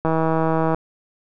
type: click train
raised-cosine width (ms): 1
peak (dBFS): -7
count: 113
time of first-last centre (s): 0.05-0.746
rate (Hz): 161
effects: none